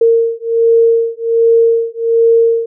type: beating tone pair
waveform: sine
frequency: 458.8 / 460.1 Hz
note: A#4 / A#4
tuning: -28 / -23 cents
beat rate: 1.3 Hz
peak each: -11 dBFS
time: 0.01-2.66 s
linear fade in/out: 5 ms
effects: none